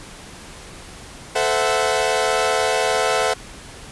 sawtooth chord, F# half-diminished seventh, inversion first, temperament equal with one note detuned, 440 / 516.6 / 659.3 / 740 Hz, A4 / C5 / E5 / F#5, 0 / -22 / 0 / 0 cents, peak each -19 dBFS, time 1.35-3.34 s, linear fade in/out 10 ms, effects pink hiss -39 dBFS RMS until 3.91 s + resampled to 24000 Hz

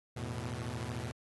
sawtooth chord, E suspended fourth, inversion none, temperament equal with one note detuned, 83.85 / 110 / 123.47 Hz, E2 / A2 / B2, +30 / 0 / 0 cents, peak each -40 / -37 / -36 dBFS, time 0.16-1.12 s, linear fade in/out 10 ms, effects AAC 32 kbps

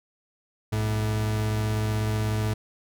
40% pulse tone pair together, 62 / 107.77 Hz, B1 / A2, +7 / -35 cents, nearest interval minor seventh, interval 958 cents, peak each -34 / -23 dBFS, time 0.72-2.54 s, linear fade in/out 10 ms, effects none

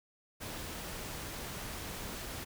pink noise, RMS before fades -42 dBFS, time 0.4-2.45 s, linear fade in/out 20 ms, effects none

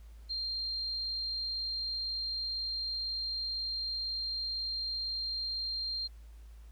sine tone, 4186 Hz, C8, in tune, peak -33 dBFS, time 0.29-6.08 s, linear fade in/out 20 ms, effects added 55 Hz sine -48 dBFS peak until 6.71 s + pink hiss -67 dBFS RMS until 6.71 s

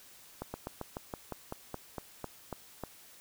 slowing click train, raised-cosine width 1 ms, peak -23 dBFS, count 13, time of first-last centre 0.42-2.837 s, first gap 120 ms, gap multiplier 1.09, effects white hiss -56 dBFS RMS until 3.2 s

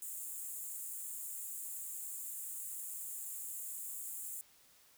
pink high-pass noise, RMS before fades -44 dBFS, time 0.02-4.41 s, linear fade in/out 0 ms, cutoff 7000 Hz, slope 96 dB/octave, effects white hiss -65 dBFS RMS until 4.97 s

